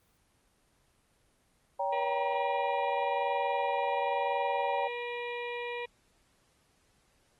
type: chord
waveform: sine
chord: G diminished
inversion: second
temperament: just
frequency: 564.5 / 784 / 940.8 Hz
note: Db5 / G5 / Bb5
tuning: +31 / 0 / +16 cents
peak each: -33 dBFS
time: 1.79-4.88 s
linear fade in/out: 10 ms
type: harmonic tone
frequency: 480.9 Hz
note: B4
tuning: 46 cents flat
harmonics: 1 / 2 / 4 / 5 / 6 / 7 / 8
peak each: -37 / -41 / -44 / -41 / -51 / -54 / -53 dBFS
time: 1.92-5.86 s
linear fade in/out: 10 ms
effects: pink hiss -69 dBFS RMS until 7.39 s + Opus 24 kbps